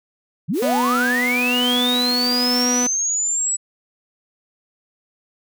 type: linear sweep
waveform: sine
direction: up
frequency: 123.6 to 7902 Hz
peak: -18 dBFS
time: 0.48-3.57 s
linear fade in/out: 20 ms
type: high-pass noise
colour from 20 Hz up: white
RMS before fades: -35 dBFS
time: 0.53-2.68 s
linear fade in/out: 50 ms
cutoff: 260 Hz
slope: 96 dB/octave
type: tone with tremolo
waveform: sawtooth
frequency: 246.8 Hz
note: B3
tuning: 1 cent flat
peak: -15 dBFS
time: 0.62-2.87 s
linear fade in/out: 5 ms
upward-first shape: sine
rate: 1.1 Hz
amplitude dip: 25%
effects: none